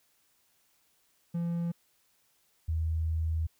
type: tone pair in turn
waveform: triangle / sine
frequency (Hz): 170.4 / 80.42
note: F3 / E2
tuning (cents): -42 / -42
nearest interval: octave + minor second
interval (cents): 1300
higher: first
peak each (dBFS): -27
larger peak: neither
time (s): 1.34-1.72 / 2.68-3.47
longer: second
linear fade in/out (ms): 10
effects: white hiss -70 dBFS RMS until 3.59 s